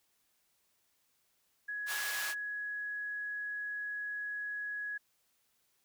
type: tone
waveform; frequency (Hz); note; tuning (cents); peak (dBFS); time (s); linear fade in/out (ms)
sine; 1675; G#6; +14; -36; 1.68-4.98; 10
type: high-pass noise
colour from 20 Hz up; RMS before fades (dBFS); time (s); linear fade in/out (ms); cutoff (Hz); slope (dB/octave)
pink; -39; 1.86-2.35; 50; 1200; 12
effects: white hiss -75 dBFS RMS until 5.84 s